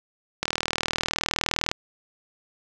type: click train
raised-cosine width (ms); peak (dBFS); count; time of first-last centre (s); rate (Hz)
0.2; -6; 52; 0.43-1.715; 39.7
effects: none